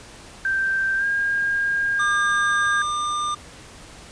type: tone with pitch glide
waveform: sine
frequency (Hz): 1568 to 1616.7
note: G6 to G#6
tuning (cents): 0 to -47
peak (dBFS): -19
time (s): 0.45-2.82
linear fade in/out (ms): 2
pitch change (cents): +53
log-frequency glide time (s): 0.97-1.05
type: tone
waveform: square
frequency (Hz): 1200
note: D6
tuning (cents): +37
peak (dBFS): -23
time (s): 1.99-3.35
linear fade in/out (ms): 10
effects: pink hiss -43 dBFS RMS until 4.11 s + resampled to 22050 Hz